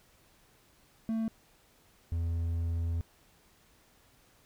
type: tone pair in turn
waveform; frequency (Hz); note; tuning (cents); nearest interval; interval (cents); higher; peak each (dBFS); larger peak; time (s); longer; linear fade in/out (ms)
triangle; 223.7 / 83.79; A3 / E2; +29 / +29; octave + perfect fourth; 1700; first; -27; neither; 1.09-1.28 / 2.12-3.01; second; 0
effects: pink hiss -64 dBFS RMS until 4.45 s